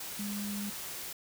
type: tone in noise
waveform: sine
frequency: 204.3 Hz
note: G#3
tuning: 28 cents flat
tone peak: -35 dBFS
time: 0.19-0.7 s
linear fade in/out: 5 ms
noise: white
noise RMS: -41 dBFS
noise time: 0-1.13 s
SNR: +3 dB
effects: none